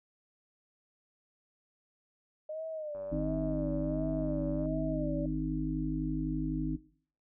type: tone with vibrato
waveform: sine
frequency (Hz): 610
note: D#5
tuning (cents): -34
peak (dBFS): -36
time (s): 2.49-5.26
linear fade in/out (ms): 5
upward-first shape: sine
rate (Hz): 1.4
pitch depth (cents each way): 93
type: click train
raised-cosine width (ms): 1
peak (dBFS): -39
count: 169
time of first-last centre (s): 2.95-4.657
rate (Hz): 98.4
type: harmonic tone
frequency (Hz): 51.91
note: G#1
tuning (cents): 0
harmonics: 1 / 3 / 5 / 6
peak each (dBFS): -36 / -36 / -36 / -36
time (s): 3.11-6.77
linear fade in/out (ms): 20
effects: noise-tail reverb RT60 0.5 s tail -18 dB re dry